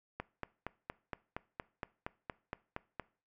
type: click train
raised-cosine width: 0.5 ms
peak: -23 dBFS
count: 13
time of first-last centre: 0.2-2.997 s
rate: 4.29 Hz
effects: noise-tail reverb RT60 0.4 s tail -21 dB re dry